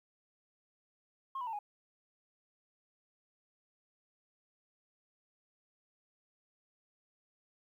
sine tone with pitch steps, 1073 / 983.9 / 902.3 / 827.4 Hz, C6 / B5 / A5 / G#5, +43 / -7 / +43 / -7 cents, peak -35 dBFS, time 1.35-1.59 s, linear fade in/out 5 ms, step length 60 ms, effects tanh soft clip ceiling -33 dBFS + 12-bit

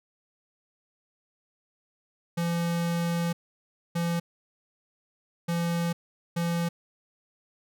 square tone bursts at uneven times, 170.2 Hz, F3, 44 cents flat, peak -26 dBFS, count 4, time 2.37-3.33 / 3.95-4.2 / 5.48-5.93 / 6.36-6.69 s, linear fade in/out 10 ms, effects none

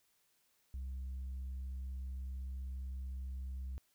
sine tone with tanh clipping, 65.41 Hz, C2, in tune, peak -40 dBFS, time 0.74-3.78 s, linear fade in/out 0 ms, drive 1 dB, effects white hiss -75 dBFS RMS until 3.94 s

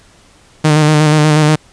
sawtooth tone with vibrato, 152.5 Hz, D#3, 34 cents flat, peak -3 dBFS, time 0.64-1.56 s, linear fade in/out 10 ms, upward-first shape square, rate 8.3 Hz, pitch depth 27 cents each way, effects pink hiss -46 dBFS RMS until 1.72 s + resampled to 22050 Hz

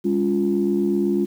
sine tone cluster, 203.2 / 281 / 349.1 Hz, G#3 / C#4 / F4, -38 / +24 / -1 cents, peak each -21 / -24 / -20 dBFS, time 0.04-1.26 s, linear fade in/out 20 ms, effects tanh soft clip ceiling -9 dBFS + 8-bit

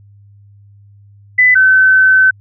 sine tone pair in turn, 2000 / 1527.1 Hz, B6 / G6, +21 / -46 cents, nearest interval perfect fourth, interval 467 cents, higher first, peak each -5 dBFS, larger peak neither, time 1.38-1.55 / 1.55-2.31 s, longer second, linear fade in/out 10 ms, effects added 101 Hz sine -40 dBFS peak until 2.4 s

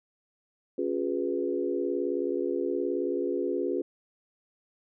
sine chord, C# dominant seventh, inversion none, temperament equal with one note detuned, 277.2 / 356.4 / 415.3 / 493.9 Hz, C#4 / E#4 / G#4 / B4, 0 / +35 / 0 / 0 cents, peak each -33 / -30 / -32 / -34 dBFS, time 0.78-3.82 s, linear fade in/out 5 ms, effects none

